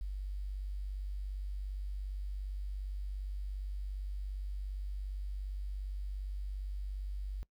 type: tone with quantisation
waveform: sine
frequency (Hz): 48.67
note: G1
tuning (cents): -12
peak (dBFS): -36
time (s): 0.01-7.43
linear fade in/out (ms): 0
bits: 11
effects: noise-tail reverb RT60 0.1 s tail -23 dB re dry